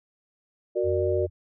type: chord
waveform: sine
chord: Gb augmented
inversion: none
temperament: equal with one note detuned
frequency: 370 / 466.2 / 594.8 Hz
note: Gb4 / Bb4 / D5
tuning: 0 / 0 / +22 cents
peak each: -25 / -29 / -27 dBFS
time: 0.75-1.27 s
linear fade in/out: 20 ms
type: tone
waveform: sine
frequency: 88.7 Hz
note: F2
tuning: 27 cents sharp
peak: -29 dBFS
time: 0.83-1.3 s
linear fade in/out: 50 ms
effects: none